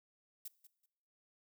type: noise with echo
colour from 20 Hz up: violet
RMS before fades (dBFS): -45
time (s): 0.45-0.48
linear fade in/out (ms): 5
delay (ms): 190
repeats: 2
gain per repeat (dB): -14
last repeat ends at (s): 0.86
effects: noise-tail reverb RT60 0.9 s tail -21 dB re dry